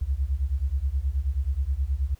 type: beating tone pair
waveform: sine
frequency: 63.4 / 72.8 Hz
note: B1 / D2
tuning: +46 / -15 cents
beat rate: 9.4 Hz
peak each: -26 dBFS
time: 0.01-2.15 s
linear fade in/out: 10 ms
effects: pink hiss -61 dBFS RMS until 2.19 s